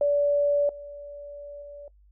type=tone with level steps; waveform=sine; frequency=577 Hz; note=D5; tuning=31 cents flat; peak=-19 / -37 / -39 dBFS; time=0.01-1.88 s; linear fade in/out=2 ms; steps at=0.69 / 1.62 s; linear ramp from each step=2 ms; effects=noise-tail reverb RT60 0.1 s tail -20 dB re dry + added 50 Hz sine -54 dBFS peak until 2.11 s